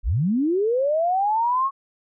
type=linear sweep; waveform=sine; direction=up; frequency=32.7 to 1108.7 Hz; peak=-18 dBFS; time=0.03-1.71 s; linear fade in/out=50 ms; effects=none